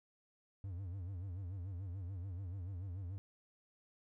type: tone with vibrato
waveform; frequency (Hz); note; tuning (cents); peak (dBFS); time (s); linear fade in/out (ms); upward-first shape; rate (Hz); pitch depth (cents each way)
triangle; 92.5; F#2; 0; -39; 0.64-3.18; 0; sine; 6.9; 140
effects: none